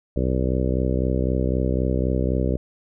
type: harmonic tone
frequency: 63.9 Hz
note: C2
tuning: 40 cents flat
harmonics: 1 / 2 / 3 / 4 / 5 / 6 / 7 / 8 / 9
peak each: -23 / -26 / -28 / -29 / -30 / -31 / -31 / -32 / -33 dBFS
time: 0.16-2.57 s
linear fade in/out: 5 ms
effects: none